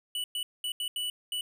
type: tone bursts at uneven times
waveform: square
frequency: 2960 Hz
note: F#7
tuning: in tune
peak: -31 dBFS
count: 6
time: 0.15-0.24 / 0.35-0.43 / 0.64-0.72 / 0.8-0.88 / 0.96-1.1 / 1.32-1.41 s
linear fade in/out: 2 ms
effects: none